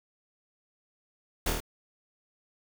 pink noise with echo, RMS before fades -28 dBFS, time 1.46-1.5 s, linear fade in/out 5 ms, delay 26 ms, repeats 4, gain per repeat -2 dB, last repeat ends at 1.604 s, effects none

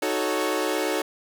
sawtooth chord, D# half-diminished seventh, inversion none, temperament equal with one note detuned, 311.1 / 370 / 438.2 / 554.4 Hz, D#4 / F#4 / A4 / C#5, 0 / 0 / -7 / 0 cents, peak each -25 dBFS, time 0.02-1.02 s, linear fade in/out 5 ms, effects none

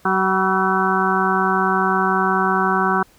harmonic tone with a mistuned harmonic, 189.1 Hz, F#3, 38 cents sharp, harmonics 1 / 2 / 4 / 5 / 6 / 7 / 8, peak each -23 / -23 / -23 / -23 / -23 / -23 / -23 dBFS, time 0.05-3.03 s, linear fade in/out 5 ms, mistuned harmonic 5, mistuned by +44 cents, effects pink hiss -53 dBFS RMS until 3.18 s

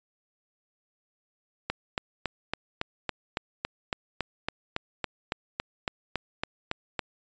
click train, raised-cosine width 0.3 ms, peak -12 dBFS, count 20, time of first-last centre 1.7-6.992 s, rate 3.59 Hz, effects resampled to 16000 Hz

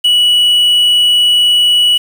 triangle tone with quantisation, 2939 Hz, F#7, 12 cents flat, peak -5 dBFS, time 0.04-1.98 s, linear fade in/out 10 ms, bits 5, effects none

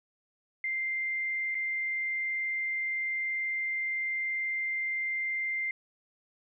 sine tone with dropouts, 2093 Hz, C7, in tune, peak -29 dBFS, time 0.64-5.71 s, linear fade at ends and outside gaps 2 ms, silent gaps 1.546-1.551 s, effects none

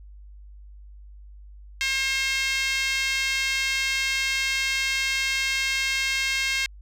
5% pulse tone with high-pass filter, 535 Hz, C5, 38 cents sharp, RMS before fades -25 dBFS, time 1.81-6.66 s, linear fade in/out 0 ms, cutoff 2000 Hz, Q 2.9, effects added 50 Hz sine -42 dBFS peak until 6.81 s + low-pass 12000 Hz 12 dB/octave

